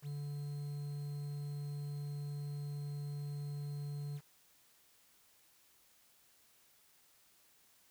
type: tone with quantisation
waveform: triangle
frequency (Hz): 144.7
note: D3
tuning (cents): -25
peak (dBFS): -37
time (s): 0.02-4.21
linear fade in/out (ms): 50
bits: 10
effects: white hiss -68 dBFS RMS until 7.9 s